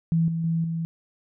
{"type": "tone with level steps", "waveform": "sine", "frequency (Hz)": 164.81, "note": "E3", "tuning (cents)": 0, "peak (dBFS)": [-18, -24, -21, -25], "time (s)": [0.12, 0.85], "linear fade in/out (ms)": 0, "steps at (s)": [0.28, 0.44, 0.64], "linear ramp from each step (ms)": 2, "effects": []}